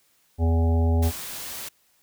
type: harmonic tone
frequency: 82.6 Hz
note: E2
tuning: 4 cents sharp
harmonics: 1 / 3 / 5 / 7 / 9 / 10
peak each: -18 / -28 / -32 / -35 / -37 / -38 dBFS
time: 0.38-1.12 s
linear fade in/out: 50 ms
type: noise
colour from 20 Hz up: white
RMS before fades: -35 dBFS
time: 1.02-1.69 s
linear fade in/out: 10 ms
effects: white hiss -64 dBFS RMS until 2.02 s